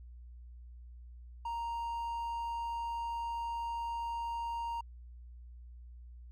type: tone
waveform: triangle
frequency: 932.3 Hz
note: A#5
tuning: in tune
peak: -33 dBFS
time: 1.45-4.81 s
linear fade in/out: 5 ms
effects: added 60 Hz sine -48 dBFS peak until 6.31 s